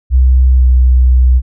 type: tone with pitch glide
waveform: sine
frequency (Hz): 64 to 62.94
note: C2 to B1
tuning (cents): -38 to +33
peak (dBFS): -4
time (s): 0.1-1.42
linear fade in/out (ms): 50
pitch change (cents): -29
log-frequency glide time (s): 0.56-0.64
effects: none